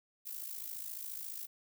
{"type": "noise with amplitude modulation", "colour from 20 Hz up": "violet", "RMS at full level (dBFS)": -40, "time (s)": [0.25, 1.47], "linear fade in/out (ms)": 20, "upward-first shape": "sine", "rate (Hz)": 54.4, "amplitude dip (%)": 70, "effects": []}